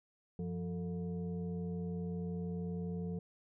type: tone with frequency modulation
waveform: sine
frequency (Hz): 174.61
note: F3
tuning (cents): 0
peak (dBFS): -36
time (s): 0.39-3.19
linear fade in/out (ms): 2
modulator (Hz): 269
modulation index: 0.79
effects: none